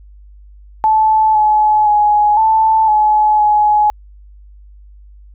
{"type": "tone with pitch steps", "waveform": "sine", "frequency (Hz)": [870, 852, 837, 881, 851, 842], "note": ["A5", "G#5", "G#5", "A5", "G#5", "G#5"], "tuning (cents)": [-20, 44, 13, 2, 42, 24], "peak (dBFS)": -8, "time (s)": [0.84, 3.9], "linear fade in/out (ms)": 0, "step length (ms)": 510, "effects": ["added 50 Hz sine -37 dBFS peak until 5.34 s"]}